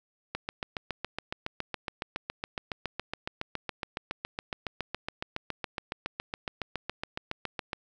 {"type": "click train", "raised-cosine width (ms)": 0.3, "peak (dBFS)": -16, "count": 54, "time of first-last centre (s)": [0.35, 7.732], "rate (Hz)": 7.18, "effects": []}